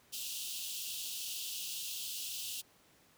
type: high-pass noise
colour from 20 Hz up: pink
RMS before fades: -41 dBFS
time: 0.12-2.62 s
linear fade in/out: 20 ms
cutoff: 2700 Hz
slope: 96 dB/octave
effects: pink hiss -65 dBFS RMS until 3.17 s + high-pass 100 Hz 12 dB/octave